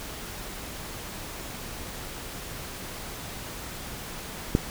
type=click; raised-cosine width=3 ms; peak=-6 dBFS; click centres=4.551 s; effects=pink hiss -38 dBFS RMS until 4.7 s